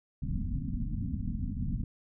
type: low-pass noise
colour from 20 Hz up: pink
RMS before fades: -33 dBFS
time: 0.22-1.84 s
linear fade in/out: 2 ms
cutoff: 270 Hz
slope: 96 dB/octave
effects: none